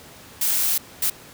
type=noise bursts at uneven times; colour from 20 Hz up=blue; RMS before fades=-21 dBFS; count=2; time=0.41-0.78 / 1.02-1.1 s; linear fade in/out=5 ms; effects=pink hiss -44 dBFS RMS until 1.33 s + high-pass 80 Hz 12 dB/octave